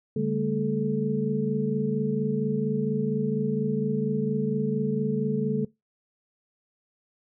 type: tone cluster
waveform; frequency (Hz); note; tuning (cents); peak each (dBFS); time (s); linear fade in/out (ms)
sine; 145.4 / 200.8 / 225.1 / 433.2; D3 / G3 / A3 / A4; -17 / +42 / +40 / -27; -29; 0.16-5.65; 5
effects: noise-tail reverb RT60 0.2 s tail -22 dB re dry